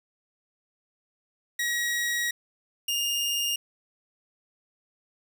sawtooth tone pair in turn, 1905 / 2826 Hz, A#6 / F7, +37 / +20 cents, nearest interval perfect fifth, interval 683 cents, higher second, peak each -22 dBFS, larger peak neither, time 1.59-2.31 / 2.88-3.56 s, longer first, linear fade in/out 5 ms, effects none

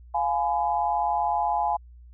sine chord, F diminished, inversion none, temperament just, 698.5 / 838.1 / 1005.8 Hz, F5 / Ab5 / Cb6, 0 / +16 / +31 cents, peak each -27 / -24 / -30 dBFS, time 0.14-1.77 s, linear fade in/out 10 ms, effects added 60 Hz sine -45 dBFS peak until 2.13 s

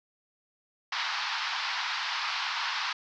pink band-pass noise, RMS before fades -32 dBFS, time 0.92-2.93 s, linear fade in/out 5 ms, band 860 to 5200 Hz, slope 48 dB/octave, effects none

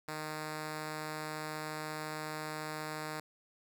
5% pulse tone, 154.4 Hz, D#3, 13 cents flat, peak -27 dBFS, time 0.08-3.2 s, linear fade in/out 2 ms, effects none

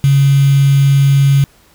sine tone with quantisation, 138.59 Hz, C#3, in tune, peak -6 dBFS, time 0.04-1.44 s, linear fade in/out 0 ms, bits 4, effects pink hiss -49 dBFS RMS until 1.74 s

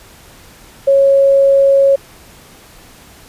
sine tone, 550 Hz, C#5, 14 cents flat, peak -6 dBFS, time 0.87-1.96 s, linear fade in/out 10 ms, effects pink hiss -41 dBFS RMS until 3.28 s + resampled to 32000 Hz

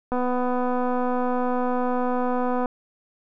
click train, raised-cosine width 1 ms, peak -13 dBFS, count 633, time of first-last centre 0.12-2.658 s, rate 249 Hz, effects none

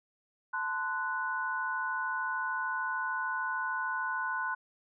sine chord, F# diminished, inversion first, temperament equal with one note detuned, 880 / 1033.3 / 1480 Hz, A5 / C6 / F#6, 0 / -22 / 0 cents, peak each -39 / -35 / -33 dBFS, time 0.53-4.55 s, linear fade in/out 10 ms, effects none

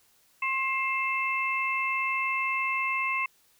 sine tone cluster, 1068 / 2119 / 2645 Hz, C6 / C7 / E7, +35 / +21 / +5 cents, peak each -30 dBFS, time 0.42-3.26 s, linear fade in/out 5 ms, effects white hiss -64 dBFS RMS until 3.59 s

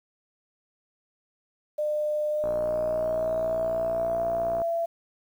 sine tone with pitch glide, 602 to 671.8 Hz, D5 to E5, +43 to +33 cents, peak -24 dBFS, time 1.78-4.86 s, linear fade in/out 10 ms, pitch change +190 cents, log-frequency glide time 2.3-4.23 s
click train, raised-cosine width 1 ms, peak -22 dBFS, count 131, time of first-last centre 2.44-4.618 s, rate 59.7 Hz
effects 9-bit

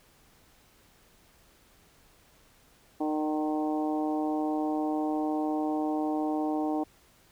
harmonic tone with a mistuned harmonic, 153.5 Hz, D#3, 23 cents flat, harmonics 2 / 3 / 4 / 5 / 6 / 7, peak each -28 / -38 / -37 / -34 / -41 / -46 dBFS, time 3-6.84 s, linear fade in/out 10 ms, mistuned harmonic 4, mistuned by -16 cents, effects pink hiss -61 dBFS RMS until 7.31 s

